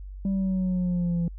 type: exponential sweep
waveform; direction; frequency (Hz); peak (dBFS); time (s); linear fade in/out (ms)
sine; down; 196 to 168.6; -20; 0.25-1.28; 2
effects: tanh soft clip ceiling -22 dBFS + added 48 Hz sine -36 dBFS peak until 1.38 s